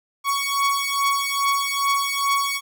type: beating tone pair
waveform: sawtooth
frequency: 1115 / 1117.4 Hz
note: C#6 / C#6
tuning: +10 / +13 cents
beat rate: 2.4 Hz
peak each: -19 dBFS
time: 0.24-2.61 s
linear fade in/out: 50 ms
effects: none